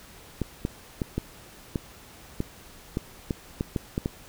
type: clicks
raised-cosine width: 3 ms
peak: -13 dBFS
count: 12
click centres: 0.417 / 0.651 / 1.018 / 1.18 / 1.758 / 2.404 / 2.971 / 3.308 / 3.609 / 3.762 / 3.979 / 4.059 s
effects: pink hiss -49 dBFS RMS until 4.28 s